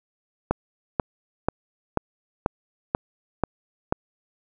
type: click train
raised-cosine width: 1 ms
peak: -6 dBFS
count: 8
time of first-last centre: 0.51-3.925 s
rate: 2.05 Hz
effects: none